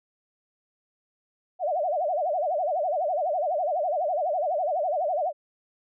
sine tone with vibrato, 659 Hz, E5, 1 cent flat, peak -23 dBFS, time 1.59-5.33 s, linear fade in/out 50 ms, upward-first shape sine, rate 12 Hz, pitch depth 230 cents each way, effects none

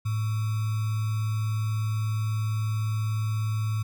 sine tone with sample-and-hold, 108.2 Hz, A2, 29 cents flat, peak -24 dBFS, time 0.05-3.83 s, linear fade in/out 10 ms, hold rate 1225 Hz, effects none

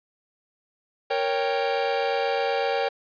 45% pulse chord, G diminished, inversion first, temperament equal with one note detuned, 466.2 / 554.4 / 788.5 Hz, Bb4 / Db5 / G5, 0 / 0 / +10 cents, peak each -27 dBFS, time 1.1-2.89 s, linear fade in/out 10 ms, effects resampled to 11025 Hz + 9-bit

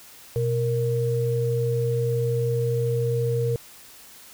sine tone pair together, 123.47 / 466.2 Hz, B2 / A#4, 0 / 0 cents, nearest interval octave + major seventh, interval 2300 cents, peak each -23 / -24 dBFS, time 0.36-3.56 s, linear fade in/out 0 ms, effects white hiss -47 dBFS RMS until 4.33 s

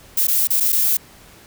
violet noise with dropouts, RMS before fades -17 dBFS, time 0.17-0.97 s, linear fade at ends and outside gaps 5 ms, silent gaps 0.271-0.281 / 0.473-0.503 / 0.601-0.605 / 0.722-0.726 s, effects pink hiss -46 dBFS RMS until 1.46 s

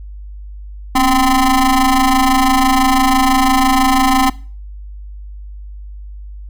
25% pulse ring-modulated tone, 255.5 Hz, C4, 41 cents flat, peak -3 dBFS, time 0.95-4.3 s, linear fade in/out 5 ms, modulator 524 Hz, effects noise-tail reverb RT60 0.4 s tail -21 dB re dry + added 50 Hz sine -28 dBFS peak until 6.49 s

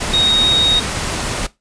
sine tone in noise, 3751 Hz, A#7, 10 cents sharp, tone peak -11 dBFS, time 0.13-0.8 s, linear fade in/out 10 ms, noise pink, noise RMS -21 dBFS, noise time 0-1.47 s, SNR +7 dB, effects noise-tail reverb RT60 0.2 s tail -18 dB re dry + resampled to 22050 Hz

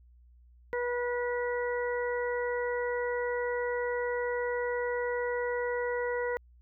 harmonic tone, 486.3 Hz, B4, 27 cents flat, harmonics 1 / 2 / 3 / 4, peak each -30 / -38 / -40 / -38 dBFS, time 0.73-6.37 s, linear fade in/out 0 ms, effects added 60 Hz sine -55 dBFS peak until 6.61 s

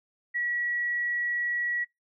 sine tone, 1927 Hz, B6, 43 cents flat, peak -26 dBFS, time 0.34-1.85 s, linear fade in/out 20 ms, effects noise-tail reverb RT60 0.2 s tail -26 dB re dry

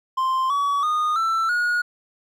triangle tone with pitch steps, 1046 / 1134.1 / 1229.6 / 1333.2 / 1445.5 Hz, C6 / C#6 / D#6 / E6 / F#6, -1 / +39 / -21 / +19 / -41 cents, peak -17 dBFS, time 0.17-1.82 s, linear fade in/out 10 ms, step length 330 ms, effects none

